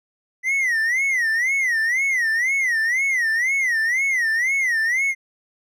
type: tone with vibrato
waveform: triangle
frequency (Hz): 1975.5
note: B6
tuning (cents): 0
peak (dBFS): -16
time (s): 0.43-5.15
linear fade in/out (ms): 50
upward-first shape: sine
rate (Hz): 2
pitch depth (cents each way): 190
effects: none